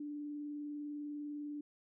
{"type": "tone with vibrato", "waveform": "sine", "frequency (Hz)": 293.7, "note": "D4", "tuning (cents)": 0, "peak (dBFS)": -40, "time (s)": [0, 1.61], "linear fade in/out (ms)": 5, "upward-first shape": "sine", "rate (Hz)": 20, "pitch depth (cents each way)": 21, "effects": []}